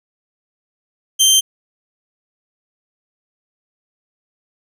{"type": "tone", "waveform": "20% pulse", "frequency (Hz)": 3138, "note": "G7", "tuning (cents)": 1, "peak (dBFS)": -4, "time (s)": [1.19, 1.41], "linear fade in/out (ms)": 20, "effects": []}